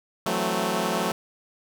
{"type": "chord", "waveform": "10% pulse", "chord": "F# half-diminished seventh", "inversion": "third", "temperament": "equal with one note detuned", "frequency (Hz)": [166.44, 185, 220, 261.6], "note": ["E3", "F#3", "A3", "C4"], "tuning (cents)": [17, 0, 0, 0], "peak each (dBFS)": [-25, -19, -19, -25], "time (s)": [0.26, 1.12], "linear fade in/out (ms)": 2, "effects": []}